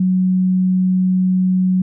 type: tone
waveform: sine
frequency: 185 Hz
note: F#3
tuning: in tune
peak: -12 dBFS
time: 0-1.82 s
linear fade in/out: 5 ms
effects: none